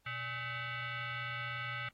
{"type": "tone with frequency modulation", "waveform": "sine", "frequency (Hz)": 123.3, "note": "B2", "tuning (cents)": -2, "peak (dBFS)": -37, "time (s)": [0.06, 1.89], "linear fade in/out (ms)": 5, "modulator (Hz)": 705, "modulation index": 3.6, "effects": ["pink hiss -75 dBFS RMS until 1.93 s", "AAC 48 kbps"]}